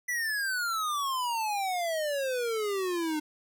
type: exponential sweep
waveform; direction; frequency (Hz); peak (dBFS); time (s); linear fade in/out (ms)
square; down; 1991 to 300.2; -29; 0.08-3.2; 10
effects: none